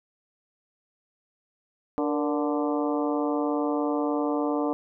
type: harmonic tone with a mistuned harmonic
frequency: 146.8 Hz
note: D3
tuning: in tune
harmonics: 2 / 3 / 4 / 5 / 6 / 7 / 8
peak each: -26 / -30 / -32 / -34 / -36 / -37 / -38 dBFS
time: 1.98-4.73 s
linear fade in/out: 0 ms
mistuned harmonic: 3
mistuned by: +88 cents
effects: none